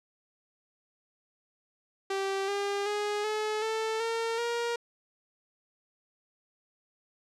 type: tone with pitch steps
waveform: sawtooth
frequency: 389.6 / 402.2 / 415.2 / 428.6 / 442.4 / 456.7 / 471.4 Hz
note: G4 / G4 / G#4 / A4 / A4 / A#4 / A#4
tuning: -11 / +44 / 0 / -45 / +9 / -36 / +19 cents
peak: -25 dBFS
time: 2.1-4.76 s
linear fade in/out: 5 ms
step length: 380 ms
effects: low-pass 7000 Hz 12 dB/octave